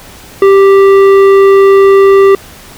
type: tone with tanh clipping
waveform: sine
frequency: 392 Hz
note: G4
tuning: in tune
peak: -3 dBFS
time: 0.42-2.35 s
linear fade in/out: 2 ms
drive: 12 dB
effects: pink hiss -33 dBFS RMS until 2.77 s